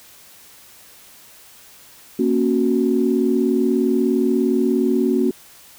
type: chord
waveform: sine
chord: F# major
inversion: first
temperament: equal with one note detuned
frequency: 233.1 / 273.1 / 370 Hz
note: A#3 / C#4 / F#4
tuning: 0 / -26 / 0 cents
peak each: -19 dBFS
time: 2.19-5.31 s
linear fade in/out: 5 ms
effects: tanh soft clip ceiling -5 dBFS + white hiss -46 dBFS RMS until 5.78 s